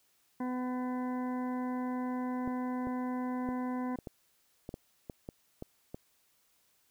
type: harmonic tone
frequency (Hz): 251.6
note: B3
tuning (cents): +32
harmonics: 1 / 2 / 3 / 4 / 6 / 7 / 8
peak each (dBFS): -33 / -44 / -44 / -43 / -54 / -56 / -56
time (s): 0.4-3.96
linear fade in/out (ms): 5
type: clicks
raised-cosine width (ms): 2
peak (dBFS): -27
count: 11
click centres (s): 2.476 / 2.871 / 3.489 / 3.988 / 4.072 / 4.691 / 4.741 / 5.098 / 5.289 / 5.624 / 5.945
effects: white hiss -71 dBFS RMS until 6.9 s